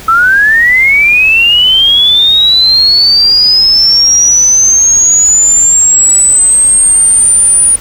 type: linear sweep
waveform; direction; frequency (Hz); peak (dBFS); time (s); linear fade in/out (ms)
sine; up; 1300 to 9590; -3; 0.08-7.76; 5
effects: added 50 Hz sine -33 dBFS peak until 7.8 s + pink hiss -29 dBFS RMS until 7.8 s